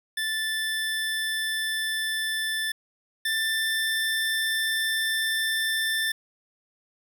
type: tone pair in turn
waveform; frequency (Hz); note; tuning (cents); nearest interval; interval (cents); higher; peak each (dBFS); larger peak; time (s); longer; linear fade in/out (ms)
25% pulse; 1760 / 1776.3; A6 / A6; 0 / +16; unison; 16; second; -22 / -20; second; 0.17-2.72 / 3.25-6.12; second; 5
effects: 9-bit